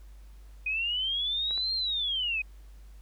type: linear two-way sweep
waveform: sine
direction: up then down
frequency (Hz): 2477 to 4227 to 2477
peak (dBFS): -27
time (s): 0.66-2.42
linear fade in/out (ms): 5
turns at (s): 1.74
type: clicks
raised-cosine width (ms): 0.5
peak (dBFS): -31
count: 2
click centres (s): 1.509 / 1.577
effects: added 50 Hz sine -46 dBFS peak until 3.01 s + pink hiss -64 dBFS RMS until 3.01 s